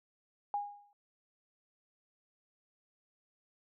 sine tone with exponential decay, 818 Hz, G#5, 26 cents flat, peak -29 dBFS, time 0.54-0.93 s, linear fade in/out 1 ms, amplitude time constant 84 ms, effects none

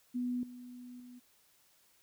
sine tone with level steps, 246.9 Hz, B3, in tune, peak -32 / -46 / -49 dBFS, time 0.14-1.2 s, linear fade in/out 20 ms, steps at 0.43 / 1 s, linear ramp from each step 2 ms, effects white hiss -68 dBFS RMS until 2.02 s

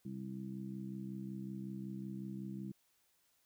harmonic tone, 65.41 Hz, C2, in tune, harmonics 2 / 3 / 4 / 5, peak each -48 / -43 / -54 / -50 dBFS, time 0.05-2.72 s, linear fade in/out 5 ms, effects white hiss -75 dBFS RMS until 3.45 s

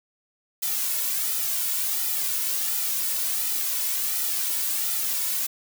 blue noise with flanger, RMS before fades -26 dBFS, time 0.62-5.47 s, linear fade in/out 10 ms, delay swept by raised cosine 1.8 to 2.52 ms, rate 1.4 Hz, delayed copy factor -0.65, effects none

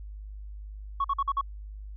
sine tone bursts, 1108.7 Hz, C#6, in tune, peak -22 dBFS, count 5, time 1-1.412 s, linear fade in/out 5 ms, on 44 ms, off 48 ms, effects tanh soft clip ceiling -20 dBFS + added 51 Hz sine -38 dBFS peak until 1.96 s

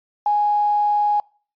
sine tone with quantisation, 830.6 Hz, G#5, in tune, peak -15 dBFS, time 0.26-1.2 s, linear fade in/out 2 ms, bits 7, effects noise-tail reverb RT60 0.4 s tail -25 dB re dry + resampled to 11025 Hz

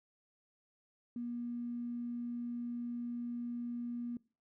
triangle tone with tanh clipping, 239.4 Hz, A#3, 46 cents sharp, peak -37 dBFS, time 1.16-4.17 s, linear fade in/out 2 ms, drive 3 dB, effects noise-tail reverb RT60 0.4 s tail -23 dB re dry

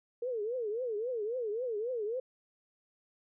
sine tone with vibrato, 460 Hz, A#4, 23 cents flat, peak -32 dBFS, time 0.22-2.2 s, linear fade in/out 5 ms, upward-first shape triangle, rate 3.7 Hz, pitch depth 230 cents each way, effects none

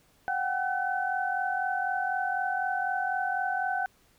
sine tone cluster, 735 / 779 / 1516 Hz, F#5 / G5 / F#6, -12 / -11 / +42 cents, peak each -31 dBFS, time 0.28-3.86 s, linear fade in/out 0 ms, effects pink hiss -64 dBFS RMS until 4.18 s

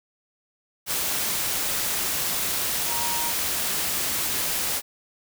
sine tone in noise, 940 Hz, A#5, 14 cents sharp, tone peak -31 dBFS, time 2.87-3.33 s, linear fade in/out 50 ms, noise white, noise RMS -26 dBFS, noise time 0.86-4.82 s, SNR -8 dB, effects none

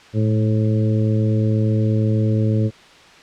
harmonic tone with a mistuned harmonic, 108.4 Hz, A2, 25 cents flat, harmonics 1 / 2 / 3 / 4 / 5, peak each -16 / -22 / -26 / -28 / -30 dBFS, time 0.13-2.71 s, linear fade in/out 50 ms, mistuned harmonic 1, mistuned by +34 cents, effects white hiss -45 dBFS RMS until 3.22 s + low-pass 4000 Hz 12 dB/octave

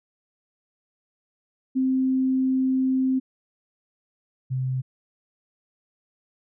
sine tone pair in turn, 261.3 / 129.82 Hz, C4 / C3, -2 / -13 cents, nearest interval octave, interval 1211 cents, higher first, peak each -19 / -23 dBFS, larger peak first, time 1.75-3.2 / 4.5-4.82 s, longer first, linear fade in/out 20 ms, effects none

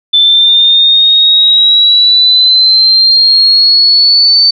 sine exponential sweep, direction up, 3520 to 4553 Hz, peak -3 dBFS, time 0.13-4.51 s, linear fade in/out 10 ms, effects none

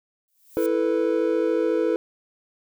violet noise with exponential growth, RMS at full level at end -35 dBFS, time 0.28-0.66 s, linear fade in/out 0 ms, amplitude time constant 82 ms
triangle chord, E suspended fourth, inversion none, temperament equal, 329.6 / 440 / 493.9 Hz, E4 / A4 / B4, 0 / 0 / 0 cents, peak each -22 dBFS, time 0.57-1.96 s, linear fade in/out 0 ms
effects none

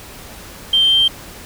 sine tone, 3151 Hz, G7, 8 cents sharp, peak -9 dBFS, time 0.73-1.08 s, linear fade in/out 5 ms, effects tanh soft clip ceiling -5 dBFS + pink hiss -36 dBFS RMS until 1.45 s

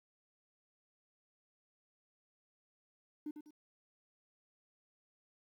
triangle tone with echo, 300 Hz, D4, 37 cents sharp, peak -35 dBFS, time 3.26-3.31 s, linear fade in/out 5 ms, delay 99 ms, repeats 2, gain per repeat -9 dB, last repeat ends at 3.508 s, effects tanh soft clip ceiling -36 dBFS + 12-bit

